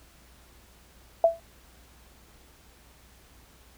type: tone with exponential decay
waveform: sine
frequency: 666 Hz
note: E5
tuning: 18 cents sharp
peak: -12 dBFS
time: 1.24-1.4 s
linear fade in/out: 2 ms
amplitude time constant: 34 ms
effects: added 60 Hz sine -57 dBFS peak until 3.77 s + pink hiss -57 dBFS RMS until 3.77 s